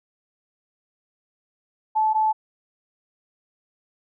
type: tone pair in turn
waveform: sine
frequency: 869 / 869 Hz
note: A5 / A5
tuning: -22 / -22 cents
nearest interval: unison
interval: 0 cents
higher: neither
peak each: -17 dBFS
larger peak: neither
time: 1.95-2.14 / 2.14-2.33 s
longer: neither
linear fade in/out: 20 ms
effects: none